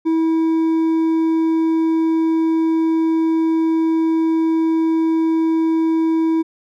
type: tone with hard clipping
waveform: triangle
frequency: 324.2 Hz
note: E4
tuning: 29 cents flat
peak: -15 dBFS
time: 0.05-6.43 s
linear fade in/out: 20 ms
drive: 7 dB
effects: none